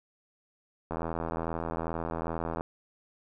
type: click train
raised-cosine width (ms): 1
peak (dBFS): -19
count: 141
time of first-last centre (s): 0.91-2.609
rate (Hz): 82.4
effects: none